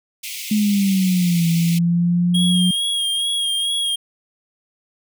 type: high-pass noise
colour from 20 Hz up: pink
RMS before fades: -30 dBFS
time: 0.23-1.79 s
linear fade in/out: 10 ms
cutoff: 2100 Hz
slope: 96 dB/octave
type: exponential two-way sweep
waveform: sine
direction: down then up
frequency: 214.5 to 166.8 to 181 Hz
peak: -14 dBFS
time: 0.51-2.71 s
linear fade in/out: 5 ms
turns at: 1.47 s
type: tone with vibrato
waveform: square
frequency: 3266 Hz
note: G#7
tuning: 30 cents flat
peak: -19 dBFS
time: 2.34-3.96 s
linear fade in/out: 10 ms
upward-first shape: sine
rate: 2.3 Hz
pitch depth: 36 cents each way
effects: none